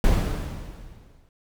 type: noise with exponential decay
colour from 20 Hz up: brown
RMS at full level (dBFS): -17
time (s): 0.04-1.29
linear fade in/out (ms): 1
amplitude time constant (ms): 270
effects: none